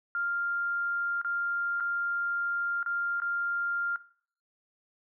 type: tone with dropouts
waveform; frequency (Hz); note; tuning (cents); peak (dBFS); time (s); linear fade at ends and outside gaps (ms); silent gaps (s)
sine; 1396.9; F6; 0; -28; 0.15-3.96; 1; 1.215-1.247 / 1.801-1.806 / 2.829-2.861 / 3.201-3.219
effects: noise-tail reverb RT60 0.5 s tail -17 dB re dry